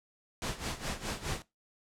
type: noise with tremolo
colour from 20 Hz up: pink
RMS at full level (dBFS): -34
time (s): 0.42-1.42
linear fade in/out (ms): 0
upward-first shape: sine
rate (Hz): 4.8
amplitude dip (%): 80
effects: noise-tail reverb RT60 0.2 s tail -18 dB re dry + low-pass 9000 Hz 12 dB/octave